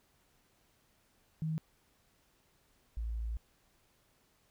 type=tone pair in turn; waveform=sine; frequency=158.3 / 56.32 Hz; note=D#3 / A1; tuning=+30 / +41 cents; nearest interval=octave + tritone; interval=1789 cents; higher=first; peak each=-32 / -34 dBFS; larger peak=first; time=1.42-1.58 / 2.97-3.37 s; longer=second; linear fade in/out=0 ms; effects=pink hiss -71 dBFS RMS until 4.5 s